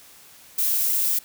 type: noise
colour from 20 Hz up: violet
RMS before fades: -22 dBFS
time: 0.58-1.19 s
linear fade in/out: 5 ms
effects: white hiss -49 dBFS RMS until 1.24 s